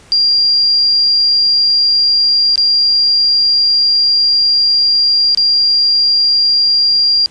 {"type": "tone with dropouts", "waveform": "sine", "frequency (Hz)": 4776, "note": "D8", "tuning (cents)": 28, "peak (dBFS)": -8, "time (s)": [0.12, 7.26], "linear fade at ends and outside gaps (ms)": 0, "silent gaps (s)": [[2.557, 2.578], [5.348, 5.374]], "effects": ["pink hiss -43 dBFS RMS until 7.3 s", "resampled to 22050 Hz"]}